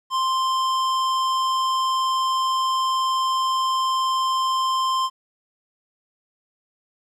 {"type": "tone", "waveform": "square", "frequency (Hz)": 1046.5, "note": "C6", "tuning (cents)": 0, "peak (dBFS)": -20, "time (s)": [0.1, 5.1], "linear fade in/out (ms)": 50, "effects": ["low-pass 7000 Hz 12 dB/octave", "10-bit"]}